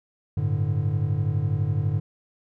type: chord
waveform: triangle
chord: G suspended second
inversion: none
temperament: equal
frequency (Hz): 98 / 110 / 146.83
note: G2 / A2 / D3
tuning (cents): 0 / 0 / 0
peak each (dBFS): -24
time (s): 0.37-2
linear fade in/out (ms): 5
effects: none